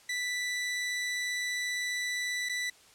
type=tone with dropouts; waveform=sawtooth; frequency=1977 Hz; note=B6; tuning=1 cent sharp; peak=-27 dBFS; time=0.09-2.7 s; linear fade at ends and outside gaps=5 ms; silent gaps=2.489-2.494 s; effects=white hiss -58 dBFS RMS until 2.94 s + low-pass 9000 Hz 12 dB/octave